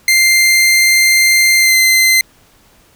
sawtooth tone with pitch glide, 2093 to 2070 Hz, C7 to C7, 0 to -19 cents, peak -4 dBFS, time 0.08-2.21 s, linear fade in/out 2 ms, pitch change -19 cents, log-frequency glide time 1.58-1.75 s, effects pink hiss -49 dBFS RMS until 2.95 s

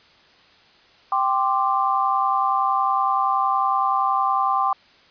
sine chord, G suspended fourth, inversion none, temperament just, 784 / 1045.3 / 1176 Hz, G5 / C6 / D6, 0 / -2 / +2 cents, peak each -22 dBFS, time 1.12-4.73 s, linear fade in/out 2 ms, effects white hiss -53 dBFS RMS until 5.1 s + resampled to 11025 Hz

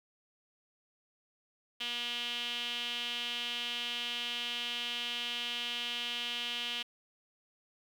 sawtooth tone with band-pass filter, 240 Hz, B3, 49 cents flat, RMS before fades -37 dBFS, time 1.8-6.83 s, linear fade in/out 10 ms, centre 3100 Hz, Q 5.7, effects 9-bit

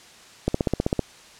click train, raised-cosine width 2 ms, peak -7 dBFS, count 9, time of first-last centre 0.48-0.993 s, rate 15.6 Hz, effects white hiss -48 dBFS RMS until 1.39 s + low-pass 7000 Hz 12 dB/octave

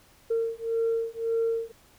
sine beating tone pair, 455.7 / 457.5 Hz, A#4 / A#4, -39 / -32 cents, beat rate 1.8 Hz, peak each -27 dBFS, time 0.3-1.72 s, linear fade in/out 10 ms, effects tanh soft clip ceiling -19 dBFS + pink hiss -58 dBFS RMS until 1.98 s

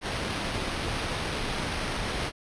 pink noise with sample-and-hold, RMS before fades -31 dBFS, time 0.01-2.32 s, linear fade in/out 50 ms, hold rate 7350 Hz, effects resampled to 22050 Hz

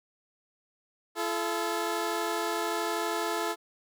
15% pulse tone pair together, 339.8 / 432.7 Hz, F4 / A4, -47 / -29 cents, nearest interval major third, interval 418 cents, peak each -25 dBFS, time 1.15-3.56 s, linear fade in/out 50 ms, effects none

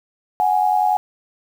sine tone pair together, 740 / 830.6 Hz, F#5 / G#5, 0 / 0 cents, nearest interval major second, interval 200 cents, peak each -17 dBFS, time 0.4-0.97 s, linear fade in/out 0 ms, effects 7-bit

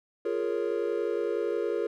triangle chord, Bb minor seventh, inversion second, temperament equal, 349.2 / 415.3 / 466.2 / 554.4 Hz, F4 / Ab4 / Bb4 / Db5, 0 / 0 / 0 / 0 cents, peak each -31 / -29 / -29 / -34 dBFS, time 0.25-1.87 s, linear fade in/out 5 ms, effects none

